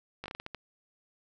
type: slowing click train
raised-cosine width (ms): 0.3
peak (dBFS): -23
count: 8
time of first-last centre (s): 0.24-0.547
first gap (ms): 18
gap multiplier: 1.29
effects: none